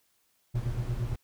triangle tone with tremolo, 120 Hz, B2, 49 cents flat, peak -24 dBFS, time 0.54-1.14 s, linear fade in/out 10 ms, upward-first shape sine, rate 8.7 Hz, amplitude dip 95%
brown noise, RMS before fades -36 dBFS, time 0.55-1.16 s, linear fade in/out 5 ms
effects white hiss -71 dBFS RMS until 1.23 s

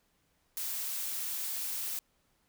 blue noise, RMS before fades -36 dBFS, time 0.57-1.99 s, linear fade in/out 0 ms, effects pink hiss -73 dBFS RMS until 2.48 s

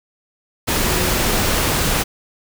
sine tone in noise, 363.4 Hz, F#4, 31 cents flat, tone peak -27 dBFS, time 0.83-1.19 s, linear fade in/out 20 ms, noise pink, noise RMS -18 dBFS, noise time 0.67-2.04 s, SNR -12 dB, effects none

